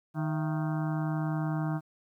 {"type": "harmonic tone with a mistuned harmonic", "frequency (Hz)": 155.56, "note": "D#3", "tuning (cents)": 0, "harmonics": [1, 2, 4, 5, 6, 7, 8, 9, 10], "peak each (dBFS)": [-29, -35, -41, -43, -45, -46, -47, -48, -49], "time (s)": [0.14, 1.81], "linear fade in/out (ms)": 50, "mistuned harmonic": 4, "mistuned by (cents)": 120, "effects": ["11-bit"]}